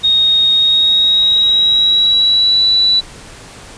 sine tone with pitch glide, 3729 to 3951 Hz, A#7 to B7, 0 to 0 cents, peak -8 dBFS, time 0.03-3.01 s, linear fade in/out 20 ms, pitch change +100 cents, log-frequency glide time 0.53-2.63 s, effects pink hiss -35 dBFS RMS until 3.77 s + resampled to 22050 Hz

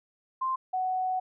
sine tone pair in turn, 1046.5 / 744 Hz, C6 / F#5, 0 / +9 cents, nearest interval tritone, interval 591 cents, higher first, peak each -26 dBFS, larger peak neither, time 0.41-0.56 / 0.73-1.2 s, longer second, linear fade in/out 10 ms, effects none

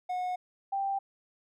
triangle / sine tone pair in turn, 728 / 786.5 Hz, F#5 / G5, -28 / +6 cents, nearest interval minor second, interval 134 cents, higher second, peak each -28 dBFS, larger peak neither, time 0.09-0.36 / 0.72-0.99 s, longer neither, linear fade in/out 10 ms, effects none

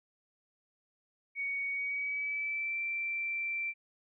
sine tone with pitch glide, 2237 to 2346 Hz, C#7 to D7, +15 to -2 cents, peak -32 dBFS, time 1.35-3.74 s, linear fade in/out 50 ms, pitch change +83 cents, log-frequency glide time 1.7-2.8 s, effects none

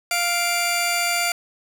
15% pulse tone pair together, 699.2 / 2349 Hz, F5 / D7, +2 / 0 cents, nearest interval octave + major sixth, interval 2098 cents, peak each -16 dBFS, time 0.11-1.32 s, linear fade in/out 2 ms, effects none

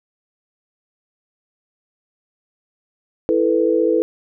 sine chord, E suspended fourth, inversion none, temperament just, 329.6 / 439.5 / 494.4 Hz, E4 / A4 / B4, 0 / -2 / +2 cents, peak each -18 dBFS, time 3.29-4.02 s, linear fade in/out 0 ms, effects none

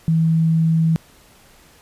sine tone, 162.3 Hz, E3, 27 cents flat, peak -13 dBFS, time 0.08-0.96 s, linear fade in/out 0 ms, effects pink hiss -50 dBFS RMS until 1.81 s + resampled to 32000 Hz

